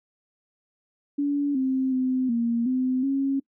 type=tone with pitch steps; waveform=sine; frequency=286 / 262.5 / 257.4 / 233.7 / 256.6 / 273.1 Hz; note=D4 / C4 / C4 / A#3 / C4 / C#4; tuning=-46 / +6 / -28 / +5 / -34 / -26 cents; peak=-21 dBFS; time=1.18-3.4 s; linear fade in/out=10 ms; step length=370 ms; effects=noise-tail reverb RT60 0.1 s tail -23 dB re dry